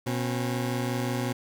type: tone pair together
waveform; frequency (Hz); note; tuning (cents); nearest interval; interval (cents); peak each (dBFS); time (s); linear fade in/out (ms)
20% pulse; 122.2 / 269.9; B2 / C#4; -18 / -46; octave + major second; 1372; -23 / -28; 0.06-1.33; 10
effects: none